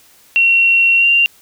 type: tone with pitch glide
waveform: sine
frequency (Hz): 2733 to 2773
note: F7 to F7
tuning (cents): -38 to -13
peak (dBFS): -8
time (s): 0.36-1.26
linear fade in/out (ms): 0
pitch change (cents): +25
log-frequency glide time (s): 0.98-1.06
effects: white hiss -48 dBFS RMS until 1.41 s